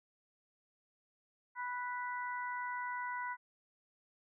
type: harmonic tone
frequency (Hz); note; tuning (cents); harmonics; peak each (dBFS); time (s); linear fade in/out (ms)
493; B4; -3; 2 / 3 / 4; -39 / -43 / -45; 1.55-3.37; 50
effects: none